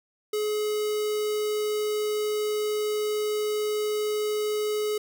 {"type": "tone with notch filter", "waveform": "square", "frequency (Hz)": 423.4, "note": "G#4", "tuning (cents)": 33, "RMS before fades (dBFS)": -27, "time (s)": [0.33, 4.98], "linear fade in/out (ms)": 5, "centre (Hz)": 1600, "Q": 1.2, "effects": []}